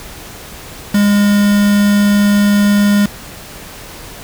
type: tone with quantisation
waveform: triangle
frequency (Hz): 204.4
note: G#3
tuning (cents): -27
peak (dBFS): -6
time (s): 0.94-3.06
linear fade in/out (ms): 5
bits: 3
effects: pink hiss -32 dBFS RMS until 4.23 s